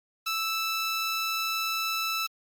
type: tone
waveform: 15% pulse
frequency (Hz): 1318.5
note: E6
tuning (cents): 0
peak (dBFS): -21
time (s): 0.26-2.27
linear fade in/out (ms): 10
effects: Opus 32 kbps

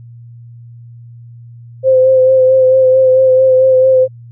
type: tone with vibrato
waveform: sine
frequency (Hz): 520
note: C5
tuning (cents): -11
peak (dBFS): -5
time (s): 1.83-4.08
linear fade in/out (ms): 50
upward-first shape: sine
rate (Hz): 4.5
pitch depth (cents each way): 22
effects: added 118 Hz sine -32 dBFS peak until 4.31 s

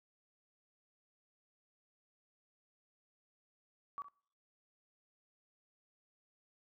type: tone with echo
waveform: sine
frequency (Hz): 1139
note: C#6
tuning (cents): +47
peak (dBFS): -39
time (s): 3.98-4.02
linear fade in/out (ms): 0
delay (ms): 64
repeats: 1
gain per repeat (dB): -13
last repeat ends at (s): 4.084
effects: noise-tail reverb RT60 0.6 s tail -25 dB re dry

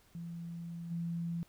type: tone with level steps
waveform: sine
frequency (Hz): 169.2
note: E3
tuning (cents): +45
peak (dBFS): -40 / -34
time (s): 0.15-1.43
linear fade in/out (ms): 0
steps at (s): 0.9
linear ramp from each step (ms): 20
effects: pink hiss -66 dBFS RMS until 1.48 s

